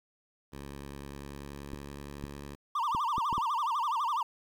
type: tone with pitch glide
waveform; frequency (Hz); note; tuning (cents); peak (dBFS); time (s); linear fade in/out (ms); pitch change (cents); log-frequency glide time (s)
10% pulse; 70 to 71.1; C#2 to C#2; +18 to +45; -33; 0.52-2.56; 20; +27; 1.08-2.1
type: clicks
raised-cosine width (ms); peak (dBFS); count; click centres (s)
3; -25; 6; 1.735 / 2.24 / 2.949 / 3.181 / 3.328 / 3.38
type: tone with vibrato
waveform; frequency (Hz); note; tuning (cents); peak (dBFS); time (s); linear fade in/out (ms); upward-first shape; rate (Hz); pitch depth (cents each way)
triangle; 1046.5; C6; 0; -26; 2.75-4.23; 5; sine; 12; 260
effects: 10-bit